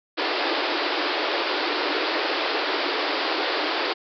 pink band-pass noise, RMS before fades -25 dBFS, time 0.17-3.94 s, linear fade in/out 20 ms, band 290 to 5000 Hz, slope 96 dB/octave, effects none

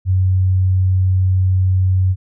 sine tone, 93.3 Hz, F#2, 15 cents sharp, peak -11 dBFS, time 0.05-2.16 s, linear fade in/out 50 ms, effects none

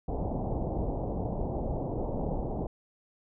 pink low-pass noise, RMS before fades -32 dBFS, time 0.08-2.67 s, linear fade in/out 5 ms, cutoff 840 Hz, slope 48 dB/octave, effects none

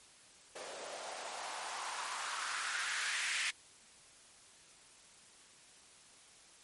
blue noise with band-pass filter sweep, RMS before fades -40 dBFS, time 0.55-3.51 s, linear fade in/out 10 ms, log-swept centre 500 to 2100 Hz, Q 2.7, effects white hiss -60 dBFS RMS until 6.63 s + MP3 48 kbps

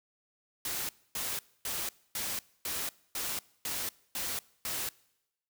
white noise bursts, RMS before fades -35 dBFS, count 9, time 0.65-4.89 s, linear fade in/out 2 ms, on 240 ms, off 260 ms, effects noise-tail reverb RT60 0.9 s tail -24 dB re dry

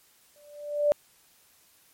sine tone with exponential growth, 587.3 Hz, D5, in tune, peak -16 dBFS, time 0.36-0.92 s, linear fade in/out 0 ms, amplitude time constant 120 ms, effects white hiss -61 dBFS RMS until 1.93 s + MP3 64 kbps

